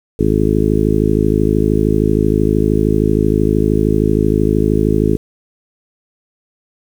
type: harmonic tone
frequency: 53 Hz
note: G#1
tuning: 36 cents sharp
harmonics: 1 / 2 / 3 / 4 / 5 / 6 / 7 / 8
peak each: -19 / -19 / -19 / -19 / -19 / -19 / -19 / -19 dBFS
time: 0.19-5.17 s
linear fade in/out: 5 ms
effects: 7-bit